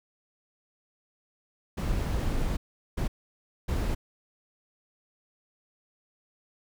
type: noise bursts at uneven times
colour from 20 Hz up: brown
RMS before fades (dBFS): -28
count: 3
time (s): 1.77-2.57 / 2.97-3.08 / 3.68-3.95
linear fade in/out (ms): 10
effects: none